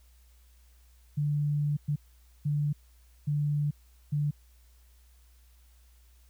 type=tone bursts at uneven times; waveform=sine; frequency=146.83 Hz; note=D3; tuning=in tune; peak=-25 dBFS; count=5; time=1.17-1.77 / 1.88-1.96 / 2.45-2.73 / 3.27-3.71 / 4.12-4.31 s; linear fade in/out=10 ms; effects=added 60 Hz sine -56 dBFS peak until 6.29 s + white hiss -67 dBFS RMS until 6.29 s